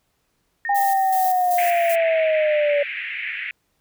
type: tone with exponential decay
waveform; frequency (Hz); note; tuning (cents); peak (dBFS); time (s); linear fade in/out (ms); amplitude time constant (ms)
sine; 1838; A#6; -25; -24; 0.65-2.22; 1; 340
type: linear sweep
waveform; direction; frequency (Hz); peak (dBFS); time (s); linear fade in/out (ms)
sine; down; 807 to 571; -16; 0.69-2.83; 5
type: noise with tremolo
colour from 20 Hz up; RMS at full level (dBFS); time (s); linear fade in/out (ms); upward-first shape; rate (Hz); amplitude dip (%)
violet; -29; 0.74-1.96; 20; square; 2.6; 60
type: band-pass noise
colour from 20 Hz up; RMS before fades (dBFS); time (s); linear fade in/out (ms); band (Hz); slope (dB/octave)
white; -29; 1.58-3.51; 2; 1800 to 2500; 48
effects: pink hiss -69 dBFS RMS until 3.8 s